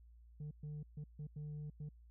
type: tone bursts at uneven times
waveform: sine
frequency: 149.5 Hz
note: D3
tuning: 31 cents sharp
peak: -40 dBFS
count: 6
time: 0.4-0.51 / 0.63-0.83 / 0.97-1.04 / 1.19-1.27 / 1.36-1.7 / 1.8-1.89 s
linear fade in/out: 5 ms
effects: tanh soft clip ceiling -42 dBFS + added 58 Hz sine -58 dBFS peak until 2.1 s

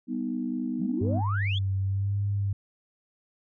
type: chord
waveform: sine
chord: G augmented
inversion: none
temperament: equal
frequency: 196 / 246.9 / 311.1 Hz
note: G3 / B3 / D#4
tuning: 0 / 0 / 0 cents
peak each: -35 / -29 / -34 dBFS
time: 0.07-1.22 s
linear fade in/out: 50 ms
type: exponential sweep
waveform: sine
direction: up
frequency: 160.4 to 3556 Hz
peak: -30 dBFS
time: 0.79-1.59 s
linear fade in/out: 10 ms
type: tone with vibrato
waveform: sine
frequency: 98.7 Hz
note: G2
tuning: 12 cents sharp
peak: -24 dBFS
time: 1.01-2.53 s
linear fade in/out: 5 ms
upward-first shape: sine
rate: 1 Hz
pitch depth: 40 cents each way
effects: tanh soft clip ceiling -15 dBFS

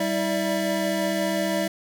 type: tone cluster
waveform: square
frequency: 194.1 / 322.2 / 588 / 663 Hz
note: G3 / E4 / D5 / E5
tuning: -17 / -39 / +2 / +10 cents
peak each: -29 dBFS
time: 0-1.68 s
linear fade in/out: 5 ms
effects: none

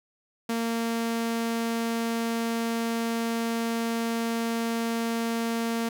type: tone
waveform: sawtooth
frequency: 230 Hz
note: A#3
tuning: 23 cents flat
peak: -22 dBFS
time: 0.49-5.89 s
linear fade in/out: 5 ms
effects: none

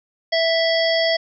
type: harmonic tone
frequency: 659.3 Hz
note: E5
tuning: in tune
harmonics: 1 / 3 / 5 / 7 / 8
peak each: -18 / -23 / -25 / -26 / -27 dBFS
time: 0.32-1.17 s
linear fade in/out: 10 ms
effects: none

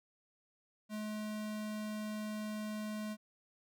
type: tone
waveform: square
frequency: 213.2 Hz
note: G#3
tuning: 46 cents sharp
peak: -39 dBFS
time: 0.89-3.17 s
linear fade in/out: 50 ms
effects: none

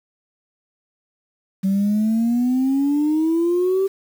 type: exponential sweep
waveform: sine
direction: up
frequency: 190 to 392 Hz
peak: -14 dBFS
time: 1.63-3.88 s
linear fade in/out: 20 ms
effects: tanh soft clip ceiling -13 dBFS + 7-bit

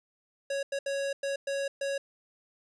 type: tone bursts at uneven times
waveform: square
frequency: 554.4 Hz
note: C#5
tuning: in tune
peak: -30 dBFS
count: 6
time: 0.5-0.63 / 0.72-0.79 / 0.86-1.13 / 1.23-1.36 / 1.47-1.68 / 1.81-1.98 s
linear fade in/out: 5 ms
effects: resampled to 22050 Hz + 11-bit

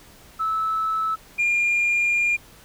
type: tone pair in turn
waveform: sine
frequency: 1306 / 2408 Hz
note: E6 / D7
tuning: -17 / +43 cents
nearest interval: major seventh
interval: 1060 cents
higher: second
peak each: -20 / -16 dBFS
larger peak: second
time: 0.39-1.16 / 1.38-2.37 s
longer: second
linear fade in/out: 20 ms
effects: tanh soft clip ceiling -16 dBFS + pink hiss -49 dBFS RMS until 2.64 s

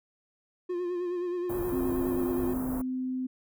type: tone with vibrato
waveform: triangle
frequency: 354.7 Hz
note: F4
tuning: 27 cents sharp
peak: -27 dBFS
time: 0.69-2.54 s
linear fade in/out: 10 ms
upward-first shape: sine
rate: 9.5 Hz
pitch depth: 40 cents each way
type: band-stop noise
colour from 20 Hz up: pink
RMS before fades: -37 dBFS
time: 1.49-2.82 s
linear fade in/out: 10 ms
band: 1200 to 12000 Hz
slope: 24 dB/octave
type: tone with pitch glide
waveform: sine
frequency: 261.6 to 256.8 Hz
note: C4 to C4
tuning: 0 to -32 cents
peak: -29 dBFS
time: 1.72-3.27 s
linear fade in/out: 10 ms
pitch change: -32 cents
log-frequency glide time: 2.08-2.37 s
effects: none

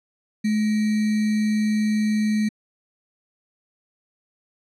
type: tone with sample-and-hold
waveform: sine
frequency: 213.6 Hz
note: G#3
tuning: 49 cents sharp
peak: -18 dBFS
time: 0.44-2.49 s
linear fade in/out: 10 ms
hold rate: 2100 Hz
effects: low-pass 8000 Hz 12 dB/octave

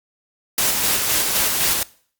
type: noise with tremolo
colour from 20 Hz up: white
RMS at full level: -18 dBFS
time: 0.58-1.83 s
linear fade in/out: 2 ms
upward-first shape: square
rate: 3.9 Hz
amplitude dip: 30%
effects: noise-tail reverb RT60 0.5 s tail -21 dB re dry + Opus 48 kbps

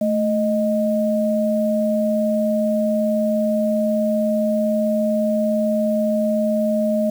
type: tone pair together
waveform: sine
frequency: 219.1 / 619.7 Hz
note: A3 / D#5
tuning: -7 / -7 cents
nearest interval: octave + tritone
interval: 1800 cents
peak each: -19 dBFS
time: 0.01-7.1 s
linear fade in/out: 5 ms
effects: 7-bit

